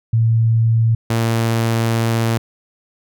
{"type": "tone pair in turn", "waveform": ["sine", "sawtooth"], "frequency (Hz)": [113.6, 114.46], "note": ["A#2", "A#2"], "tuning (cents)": [-44, -31], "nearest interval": "unison", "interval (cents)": 13, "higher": "second", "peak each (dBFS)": -11, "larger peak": "neither", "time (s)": [[0.13, 0.95], [1.1, 2.38]], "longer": "second", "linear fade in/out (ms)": 5, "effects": []}